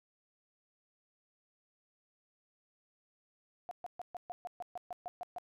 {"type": "tone bursts", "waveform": "sine", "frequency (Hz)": 714, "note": "F5", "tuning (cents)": 38, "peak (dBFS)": -38, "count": 12, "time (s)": [3.69, 5.384], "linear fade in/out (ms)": 0, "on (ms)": 22, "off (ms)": 130, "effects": []}